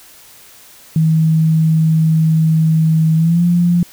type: tone with pitch glide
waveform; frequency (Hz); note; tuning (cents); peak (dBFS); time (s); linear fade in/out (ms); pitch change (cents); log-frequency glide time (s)
sine; 159.6 to 174.05; D#3 to F3; +44 to -6; -9; 0.96-3.83; 2; +150; 3.16-3.43
effects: white hiss -42 dBFS RMS until 3.92 s